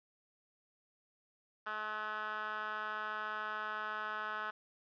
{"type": "tone with band-pass filter", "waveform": "10% pulse", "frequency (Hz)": 213.8, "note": "A3", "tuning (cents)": -49, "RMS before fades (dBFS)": -40, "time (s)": [1.66, 4.51], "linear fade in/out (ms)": 10, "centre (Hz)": 1500, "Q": 3.2, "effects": ["resampled to 11025 Hz", "11-bit"]}